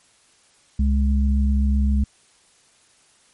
sine tone pair together, 67.2 / 209.2 Hz, C2 / G#3, +47 / +13 cents, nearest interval octave + minor sixth, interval 1966 cents, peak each -16 / -23 dBFS, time 0.79-2.04 s, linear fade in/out 5 ms, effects white hiss -57 dBFS RMS until 3.33 s + MP3 48 kbps

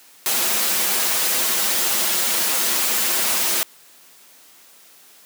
white noise with comb filter, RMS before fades -20 dBFS, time 0.26-3.63 s, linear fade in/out 0 ms, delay 6.9 ms, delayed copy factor -0.8, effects white hiss -49 dBFS RMS until 5.25 s + high-pass 200 Hz 12 dB/octave

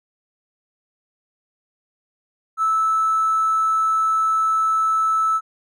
triangle tone with hard clipping, 1310 Hz, E6, 11 cents flat, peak -16 dBFS, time 2.57-5.41 s, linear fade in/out 50 ms, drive 3 dB, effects none

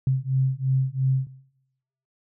sine beating tone pair, 130.81 / 133.71 Hz, C3 / C3, 0 / +38 cents, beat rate 2.9 Hz, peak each -23 / -23 dBFS, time 0.07-1.27 s, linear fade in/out 2 ms, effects noise-tail reverb RT60 0.9 s tail -20 dB re dry

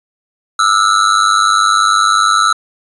square tone with amplitude modulation, 1318.5 Hz, E6, in tune, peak -5 dBFS, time 0.59-2.53 s, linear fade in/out 5 ms, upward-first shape sine, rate 100 Hz, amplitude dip 100%, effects resampled to 22050 Hz

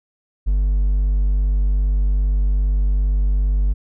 triangle tone with hard clipping, 48.76 Hz, G1, 8 cents flat, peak -15 dBFS, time 0.46-3.74 s, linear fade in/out 20 ms, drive 5 dB, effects none

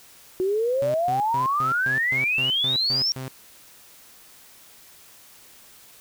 sine exponential sweep, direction up, 363.3 to 5620 Hz, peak -20 dBFS, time 0.4-3.12 s, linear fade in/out 0 ms
sawtooth tone bursts, 130.81 Hz, C3, in tune, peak -27 dBFS, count 10, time 0.82-3.28 s, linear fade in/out 0 ms, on 120 ms, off 140 ms
effects white hiss -50 dBFS RMS until 6 s

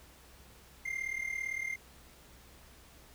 triangle tone with amplitude modulation, 2100 Hz, C7, 6 cents sharp, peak -29 dBFS, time 0.85-1.76 s, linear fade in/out 10 ms, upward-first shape sine, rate 37.7 Hz, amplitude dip 80%, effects added 63 Hz sine -61 dBFS peak until 3.14 s + pink hiss -58 dBFS RMS until 3.14 s

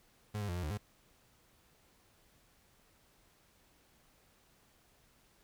35% pulse tone with pitch steps, 105.1 / 102.3 / 87.4 / 89.1 / 75.3 / 103.8 Hz, G#2 / G#2 / F2 / F2 / D2 / G#2, +21 / -26 / +2 / +35 / +44 / 0 cents, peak -34 dBFS, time 0.34-0.778 s, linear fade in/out 10 ms, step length 73 ms, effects pink hiss -68 dBFS RMS until 5.43 s

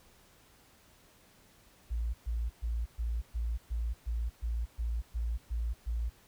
sine tone bursts, 57.4 Hz, A#1, 26 cents flat, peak -30 dBFS, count 12, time 1.9-6.1 s, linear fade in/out 20 ms, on 240 ms, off 120 ms, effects pink hiss -62 dBFS RMS until 6.27 s

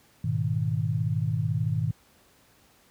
sine chord, G# minor, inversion none, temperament equal with one note detuned, 103.83 / 121.98 / 155.56 Hz, G#2 / B2 / D#3, 0 / -21 / 0 cents, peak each -28 dBFS, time 0.24-1.91 s, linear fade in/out 5 ms, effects pink hiss -60 dBFS RMS until 2.9 s + high-pass 60 Hz 12 dB/octave

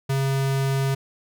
square tone, 135.8 Hz, C#3, 35 cents flat, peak -21 dBFS, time 0.09-0.95 s, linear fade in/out 10 ms, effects none

